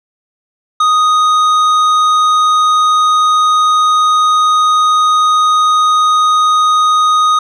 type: tone with tanh clipping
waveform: triangle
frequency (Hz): 1244.5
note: D#6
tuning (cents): 0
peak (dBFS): -9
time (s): 0.8-7.39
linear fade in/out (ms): 5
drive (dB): 14
effects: none